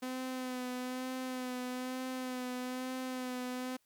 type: tone with vibrato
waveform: sawtooth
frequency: 254.2 Hz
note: C4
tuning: 50 cents flat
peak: -33 dBFS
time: 0.02-3.77 s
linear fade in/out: 10 ms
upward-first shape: sine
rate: 1.1 Hz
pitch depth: 26 cents each way
effects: white hiss -75 dBFS RMS until 3.85 s